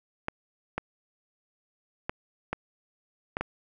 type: clicks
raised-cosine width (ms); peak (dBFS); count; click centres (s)
0.5; -14; 6; 0.284 / 0.78 / 2.095 / 2.53 / 3.369 / 3.41
effects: none